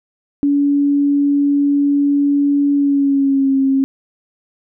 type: tone with pitch glide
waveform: sine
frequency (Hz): 284.7 to 269.7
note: C#4 to C#4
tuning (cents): +46 to -47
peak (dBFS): -11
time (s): 0.43-3.84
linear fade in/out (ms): 0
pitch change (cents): -93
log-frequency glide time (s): 2.74-3.55
effects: none